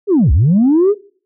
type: linear two-way sweep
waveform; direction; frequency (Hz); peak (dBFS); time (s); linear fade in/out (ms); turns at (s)
sine; down then up; 432.8 to 58.27 to 432.8; -6; 0.07-0.95; 50; 0.32
effects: noise-tail reverb RT60 0.5 s tail -23 dB re dry + tanh soft clip ceiling -5 dBFS